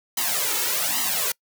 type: noise with flanger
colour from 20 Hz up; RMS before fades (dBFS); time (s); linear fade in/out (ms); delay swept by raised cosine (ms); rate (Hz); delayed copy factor
white; -24; 0.17-1.32; 5; 1 to 2.3; 1.2; +0.9
effects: noise-tail reverb RT60 0.1 s tail -26 dB re dry + high-pass 200 Hz 12 dB/octave